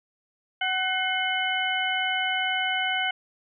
harmonic tone with a mistuned harmonic, 750 Hz, F#5, 23 cents sharp, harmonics 1 / 2 / 3 / 4, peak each -29 / -29 / -29 / -29 dBFS, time 0.61-3.11 s, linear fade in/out 5 ms, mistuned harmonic 3, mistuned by -85 cents, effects none

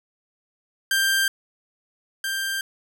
sawtooth tone pair in turn, 1581 / 1581 Hz, G6 / G6, +14 / +14 cents, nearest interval unison, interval 0 cents, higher neither, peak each -15 / -21 dBFS, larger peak first, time 0.91-1.28 / 2.24-2.61 s, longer neither, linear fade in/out 2 ms, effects none

